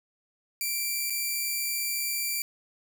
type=tone with dropouts; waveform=5% pulse; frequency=2349 Hz; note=D7; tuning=in tune; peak=-18 dBFS; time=0.61-2.42 s; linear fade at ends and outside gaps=1 ms; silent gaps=1.099-1.104 s; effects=none